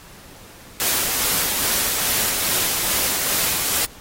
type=noise with tremolo; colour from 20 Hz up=white; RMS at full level=-20 dBFS; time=0.8-3.85 s; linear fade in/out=0 ms; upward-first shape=sine; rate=2.4 Hz; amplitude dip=25%; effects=pink hiss -44 dBFS RMS until 4 s + AAC 48 kbps